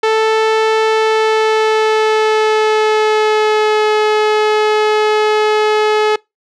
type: tone with pitch glide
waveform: sawtooth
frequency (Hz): 440 to 427.2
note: A4 to G#4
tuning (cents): 0 to +49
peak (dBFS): -6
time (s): 0.03-6.16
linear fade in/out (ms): 5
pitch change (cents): -51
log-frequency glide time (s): 0.84-3.91
effects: noise-tail reverb RT60 0.2 s tail -25 dB re dry + low-pass 4000 Hz 12 dB/octave